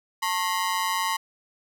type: ring-modulated tone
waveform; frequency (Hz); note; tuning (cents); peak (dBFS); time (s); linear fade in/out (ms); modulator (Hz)
sawtooth; 993; B5; +9; -17; 0.22-1.17; 10; 93.6
effects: none